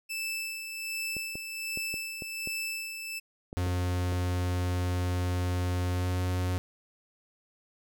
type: tone with tremolo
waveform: sawtooth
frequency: 2637 Hz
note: E7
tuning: in tune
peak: -28 dBFS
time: 0.09-3.2 s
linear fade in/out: 20 ms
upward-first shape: sine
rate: 1.3 Hz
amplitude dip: 50%
type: clicks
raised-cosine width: 2 ms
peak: -26 dBFS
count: 9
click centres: 1.167 / 1.355 / 1.774 / 1.941 / 2.222 / 2.474 / 3.529 / 3.666 / 4.124 s
type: tone with pitch glide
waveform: 45% pulse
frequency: 90 to 90.78 Hz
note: F#2 to F#2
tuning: -47 to -32 cents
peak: -27 dBFS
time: 3.57-6.58 s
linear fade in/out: 0 ms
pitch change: +15 cents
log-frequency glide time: 5.9-6.26 s
effects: none